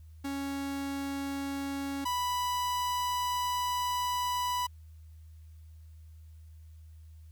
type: tone pair in turn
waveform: 45% pulse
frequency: 277.2 / 987.8 Hz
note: C#4 / B5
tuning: 0 / 0 cents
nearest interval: octave + minor seventh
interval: 2200 cents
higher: second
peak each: -33 / -29 dBFS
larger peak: second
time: 0.24-2.05 / 2.05-4.67 s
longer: second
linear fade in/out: 10 ms
effects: added 79 Hz sine -48 dBFS peak until 7.31 s + white hiss -72 dBFS RMS until 7.31 s